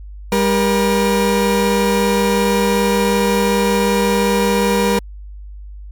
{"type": "tone pair together", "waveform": "30% pulse", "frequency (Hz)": [199.7, 476.6], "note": ["G3", "A#4"], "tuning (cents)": [32, 38], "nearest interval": "octave + minor third", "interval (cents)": 1506, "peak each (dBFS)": -13, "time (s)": [0.32, 4.99], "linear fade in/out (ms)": 2, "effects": ["added 50 Hz sine -30 dBFS peak until 5.91 s", "MP3 96 kbps"]}